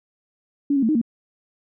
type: tone with pitch steps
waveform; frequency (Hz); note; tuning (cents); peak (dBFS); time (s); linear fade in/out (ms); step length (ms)
sine; 284 / 273.8 / 223.2 / 309.1 / 232; C#4 / C#4 / A3 / D#4 / A#3; +42 / -21 / +25 / -11 / -8; -16; 0.7-1.015; 5; 63
effects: none